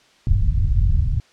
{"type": "low-pass noise", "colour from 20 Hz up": "pink", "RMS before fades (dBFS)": -17, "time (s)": [0.27, 1.2], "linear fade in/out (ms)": 2, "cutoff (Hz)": 110, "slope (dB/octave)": 24, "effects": ["white hiss -54 dBFS RMS until 1.32 s", "low-pass 5000 Hz 12 dB/octave"]}